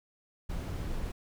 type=noise; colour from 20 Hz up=brown; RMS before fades=-35 dBFS; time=0.49-1.12 s; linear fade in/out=10 ms; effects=none